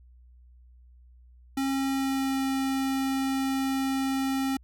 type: tone with pitch glide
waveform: square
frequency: 270.7 to 268.1 Hz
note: C#4 to C4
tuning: -41 to +42 cents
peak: -26 dBFS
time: 1.57-4.57 s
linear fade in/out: 5 ms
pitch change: -17 cents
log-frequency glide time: 1.73-2.44 s
effects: added 61 Hz sine -51 dBFS peak until 4.63 s